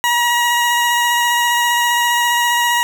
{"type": "tone with vibrato", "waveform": "20% pulse", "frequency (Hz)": 956, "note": "A#5", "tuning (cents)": 43, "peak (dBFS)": -8, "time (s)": [0.04, 2.83], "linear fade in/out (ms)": 0, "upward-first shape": "square", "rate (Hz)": 15, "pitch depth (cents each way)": 11, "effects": []}